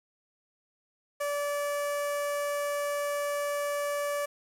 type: tone with notch filter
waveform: sawtooth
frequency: 578 Hz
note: D5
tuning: 28 cents flat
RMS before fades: -31 dBFS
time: 1.2-4.26 s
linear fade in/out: 10 ms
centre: 3800 Hz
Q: 1.1
effects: resampled to 32000 Hz + 9-bit